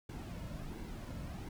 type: noise with flanger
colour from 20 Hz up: brown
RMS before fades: -44 dBFS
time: 0.09-1.49 s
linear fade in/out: 5 ms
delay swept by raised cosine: 1.6 to 2.6 ms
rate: 1.4 Hz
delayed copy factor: -0.55
effects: none